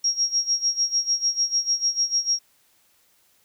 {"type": "tone with tremolo", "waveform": "sine", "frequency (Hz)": 5600, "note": "F8", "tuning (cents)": 4, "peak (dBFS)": -17, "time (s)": [0.04, 2.39], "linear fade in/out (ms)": 5, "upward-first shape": "sine", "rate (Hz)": 6.7, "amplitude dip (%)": 85, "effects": ["white hiss -62 dBFS RMS until 3.44 s"]}